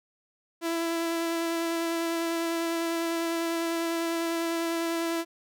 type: tone with vibrato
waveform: sawtooth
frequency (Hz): 333.3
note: E4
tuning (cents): +19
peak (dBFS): -23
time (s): 0.61-5.25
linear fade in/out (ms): 50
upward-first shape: triangle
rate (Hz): 10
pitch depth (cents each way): 16
effects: none